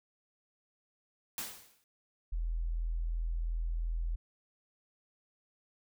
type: noise with exponential decay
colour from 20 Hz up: white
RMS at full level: -36 dBFS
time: 1.38-1.84 s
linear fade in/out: 1 ms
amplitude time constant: 100 ms
type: tone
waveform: sine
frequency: 41.44 Hz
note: E1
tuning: 10 cents sharp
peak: -31 dBFS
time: 2.32-4.16 s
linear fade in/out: 10 ms
effects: none